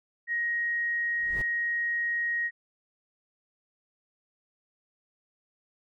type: tone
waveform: sine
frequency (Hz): 1882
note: A#6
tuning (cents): +16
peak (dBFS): -26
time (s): 0.27-2.51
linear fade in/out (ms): 50
type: noise with exponential growth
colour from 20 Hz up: brown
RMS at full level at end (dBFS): -32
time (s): 1.13-1.42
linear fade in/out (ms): 5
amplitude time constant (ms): 63
effects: none